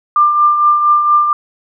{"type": "tone with tremolo", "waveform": "sine", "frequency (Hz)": 1192, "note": "D6", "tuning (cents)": 25, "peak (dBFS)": -5, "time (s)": [0.16, 1.33], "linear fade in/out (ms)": 2, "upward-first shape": "triangle", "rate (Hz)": 4.3, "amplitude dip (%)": 55, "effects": []}